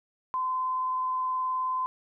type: tone with vibrato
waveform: sine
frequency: 1026 Hz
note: C6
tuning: 34 cents flat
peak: -26 dBFS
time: 0.34-1.86 s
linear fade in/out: 0 ms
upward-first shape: sine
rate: 19 Hz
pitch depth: 11 cents each way
effects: none